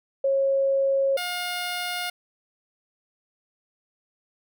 sine / 10% pulse tone pair in turn, 545 / 712.5 Hz, C#5 / F5, -29 / +34 cents, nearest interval perfect fourth, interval 463 cents, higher second, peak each -19 / -19 dBFS, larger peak neither, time 0.24-1.17 / 1.17-2.1 s, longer neither, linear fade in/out 5 ms, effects none

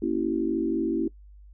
sine chord, A# diminished seventh, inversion none, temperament equal with one note detuned, 233.1 / 277.2 / 329.6 / 382.6 Hz, A#3 / C#4 / E4 / G4, 0 / 0 / 0 / -42 cents, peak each -31 / -29 / -26 / -31 dBFS, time 0.02-1.08 s, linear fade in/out 5 ms, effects noise-tail reverb RT60 0.1 s tail -21 dB re dry + added 50 Hz sine -46 dBFS peak until 1.53 s

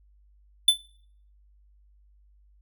square tone with exponential decay, 3510 Hz, A7, 5 cents flat, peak -11 dBFS, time 0.68-0.79 s, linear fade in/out 5 ms, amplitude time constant 22 ms, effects noise-tail reverb RT60 0.6 s tail -23 dB re dry + added 50 Hz sine -56 dBFS peak until 2.61 s

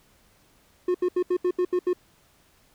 triangle tone bursts, 360 Hz, F#4, 47 cents flat, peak -18 dBFS, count 8, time 0.88-1.932 s, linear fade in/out 5 ms, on 65 ms, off 76 ms, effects pink hiss -61 dBFS RMS until 2.74 s

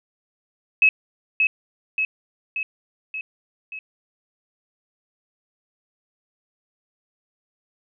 sine tone with echo, 2576 Hz, E7, 41 cents flat, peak -11 dBFS, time 0.82-0.89 s, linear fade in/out 2 ms, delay 580 ms, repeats 5, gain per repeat -4 dB, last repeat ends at 3.79 s, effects none

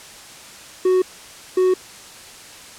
triangle tone pair in turn, 370 / 370 Hz, F#4 / F#4, 0 / 0 cents, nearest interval unison, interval 0 cents, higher neither, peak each -11 dBFS, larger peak neither, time 0.85-1.02 / 1.57-1.74 s, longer neither, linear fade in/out 5 ms, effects white hiss -40 dBFS RMS until 2.78 s + low-pass 9000 Hz 12 dB/octave

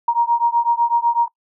sine beating tone pair, 937 / 945 Hz, A#5 / A#5, +9 / +23 cents, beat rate 8 Hz, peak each -17 dBFS, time 0.08-1.28 s, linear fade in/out 5 ms, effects noise-tail reverb RT60 0.1 s tail -23 dB re dry

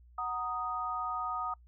sine chord, D# minor, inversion first, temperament equal, 740 / 932.3 / 1244.5 Hz, F#5 / A#5 / D#6, 0 / 0 / 0 cents, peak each -39 / -40 / -34 dBFS, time 0.18-1.54 s, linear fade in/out 5 ms, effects noise-tail reverb RT60 0.1 s tail -25 dB re dry + added 60 Hz sine -55 dBFS peak until 1.67 s

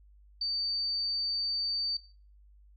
sine tone, 4597 Hz, D8, 38 cents flat, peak -29 dBFS, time 0.41-1.97 s, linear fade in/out 5 ms, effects noise-tail reverb RT60 0.4 s tail -17 dB re dry + added 50 Hz sine -55 dBFS peak until 2.76 s

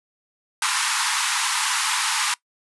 pink band-pass noise, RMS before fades -23 dBFS, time 0.62-2.34 s, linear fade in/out 2 ms, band 850 to 11000 Hz, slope 96 dB/octave, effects noise-tail reverb RT60 0.1 s tail -21 dB re dry

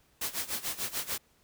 white noise with tremolo, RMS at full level -32 dBFS, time 0.21-1.18 s, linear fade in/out 5 ms, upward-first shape sine, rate 6.8 Hz, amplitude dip 85%, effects pink hiss -67 dBFS RMS until 1.43 s

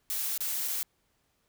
blue noise with dropouts, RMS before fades -32 dBFS, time 0.1-0.83 s, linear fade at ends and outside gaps 0 ms, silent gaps 0.377-0.406 / 0.678-0.682 s, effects pink hiss -73 dBFS RMS until 1.48 s

